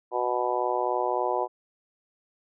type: harmonic tone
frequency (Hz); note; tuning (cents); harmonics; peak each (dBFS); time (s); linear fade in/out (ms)
123.47; B2; 0; 3 / 4 / 5 / 6 / 7 / 8; -31 / -31 / -31 / -31 / -31 / -31; 0.11-1.48; 50
effects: none